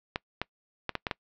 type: clicks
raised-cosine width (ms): 0.3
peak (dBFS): -13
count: 6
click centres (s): 0.159 / 0.416 / 0.893 / 0.953 / 1.068 / 1.112
effects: noise-tail reverb RT60 0.1 s tail -24 dB re dry + low-pass 5000 Hz 12 dB/octave